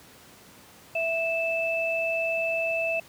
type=tone pair together; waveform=sine; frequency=659.3 / 2632 Hz; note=E5 / E7; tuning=0 / -3 cents; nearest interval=2 octaves; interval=2397 cents; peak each=-27 dBFS; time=0.95-3 s; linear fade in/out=5 ms; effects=pink hiss -51 dBFS RMS until 3.08 s + high-pass 100 Hz 12 dB/octave